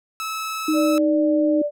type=tone with vibrato; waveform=sawtooth; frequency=1300 Hz; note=E6; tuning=24 cents flat; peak=-22 dBFS; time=0.2-0.98 s; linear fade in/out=0 ms; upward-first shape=square; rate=20 Hz; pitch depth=12 cents each way
type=tone with pitch glide; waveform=sine; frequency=311.1 to 307.9 Hz; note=D#4 to D#4; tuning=0 to -18 cents; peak=-17 dBFS; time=0.68-1.62 s; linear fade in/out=5 ms; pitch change=-18 cents; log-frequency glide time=0.91-1.45 s
type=tone; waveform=sine; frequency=587.3 Hz; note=D5; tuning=in tune; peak=-20 dBFS; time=0.73-1.71 s; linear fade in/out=50 ms
effects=none